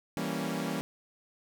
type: chord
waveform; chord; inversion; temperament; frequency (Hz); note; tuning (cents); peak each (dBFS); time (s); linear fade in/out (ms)
sawtooth; E diminished seventh; none; equal; 164.81 / 196 / 233.1 / 277.2; E3 / G3 / Bb3 / Db4; 0 / 0 / 0 / 0; -33; 0.17-0.81; 0
effects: none